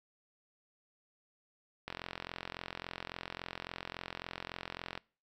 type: click train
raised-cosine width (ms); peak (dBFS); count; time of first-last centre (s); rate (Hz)
0.3; -23; 136; 1.88-4.976; 43.6
effects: noise-tail reverb RT60 0.4 s tail -24 dB re dry